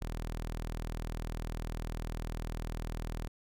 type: tone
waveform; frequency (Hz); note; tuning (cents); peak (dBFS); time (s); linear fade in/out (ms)
sawtooth; 40; D#1; +49; -32; 0.01-3.28; 10
effects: none